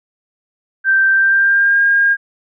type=tone with pitch glide; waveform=sine; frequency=1565 to 1617.4 Hz; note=G6 to G#6; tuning=-3 to -46 cents; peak=-9 dBFS; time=0.84-2.17 s; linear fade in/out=50 ms; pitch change=+57 cents; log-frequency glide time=1.12-1.81 s; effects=none